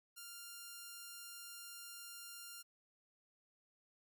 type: tone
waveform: 5% pulse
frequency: 1396.9 Hz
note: F6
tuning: in tune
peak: -38 dBFS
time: 0.16-2.63 s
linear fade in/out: 20 ms
effects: none